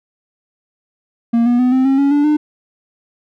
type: tone with pitch steps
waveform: triangle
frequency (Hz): 233.1 / 241.7 / 250.7 / 260 / 269.6 / 279.6 / 290 / 300.7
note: A#3 / B3 / B3 / C4 / C#4 / C#4 / D4 / D4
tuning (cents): 0 / -37 / +26 / -11 / -48 / +15 / -22 / +41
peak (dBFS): -8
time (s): 1.33-2.37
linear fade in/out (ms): 10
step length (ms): 130
effects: none